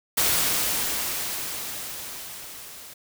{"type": "noise with level ramp", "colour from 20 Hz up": "white", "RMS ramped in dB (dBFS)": [-21, -43], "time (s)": [0.17, 2.94], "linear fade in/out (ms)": 10, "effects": []}